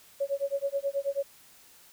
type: tone with tremolo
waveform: sine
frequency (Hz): 557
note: C#5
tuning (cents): +8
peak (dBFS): -24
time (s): 0.2-1.23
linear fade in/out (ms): 10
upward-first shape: sine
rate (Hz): 9.3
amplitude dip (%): 100
effects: white hiss -56 dBFS RMS until 1.92 s